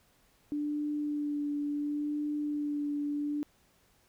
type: tone with vibrato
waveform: sine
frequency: 293.7 Hz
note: D4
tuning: in tune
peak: -30 dBFS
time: 0.52-3.43 s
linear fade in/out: 0 ms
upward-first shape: sine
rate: 0.71 Hz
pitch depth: 17 cents each way
effects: pink hiss -67 dBFS RMS until 4.08 s